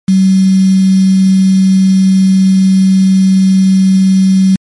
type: tone with quantisation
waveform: sine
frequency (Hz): 190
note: F#3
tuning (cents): +46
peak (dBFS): -4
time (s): 0.08-4.56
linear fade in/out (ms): 5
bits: 4
effects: MP3 48 kbps